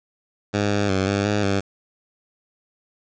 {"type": "tone with pitch steps", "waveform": "10% pulse", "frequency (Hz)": [102.5, 101.9, 95.6, 100.1, 103.7, 98.6], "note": ["G#2", "G#2", "G2", "G2", "G#2", "G2"], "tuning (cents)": [-22, -32, -43, 37, -2, 11], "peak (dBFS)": -11, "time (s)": [0.53, 1.61], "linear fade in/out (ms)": 20, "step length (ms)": 180, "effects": ["resampled to 16000 Hz", "7-bit"]}